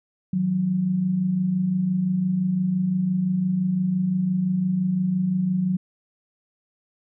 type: tone pair together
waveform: sine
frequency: 159.16 / 185 Hz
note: D#3 / F#3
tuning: +40 / 0 cents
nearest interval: minor third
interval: 260 cents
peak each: -29 / -20 dBFS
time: 0.33-5.77 s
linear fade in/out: 5 ms
effects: none